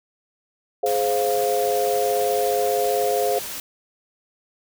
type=chord; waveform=sine; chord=F minor; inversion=first; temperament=just; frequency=419.1 / 523.8 / 698.5 Hz; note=Ab4 / C5 / F5; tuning=+16 / +2 / 0 cents; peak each=-23 dBFS; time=0.83-3.39 s; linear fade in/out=5 ms
type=noise; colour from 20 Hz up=white; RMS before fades=-32 dBFS; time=0.86-3.6 s; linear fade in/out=2 ms
effects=none